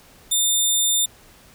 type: tone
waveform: 15% pulse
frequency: 3600 Hz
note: A7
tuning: 39 cents sharp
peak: -10 dBFS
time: 0.31-1.06 s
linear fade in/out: 10 ms
effects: pink hiss -50 dBFS RMS until 1.54 s